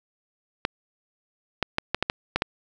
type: clicks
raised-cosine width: 0.3 ms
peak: -6 dBFS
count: 8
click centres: 0.651 / 1.627 / 1.784 / 1.946 / 2.026 / 2.099 / 2.36 / 2.421 s
effects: none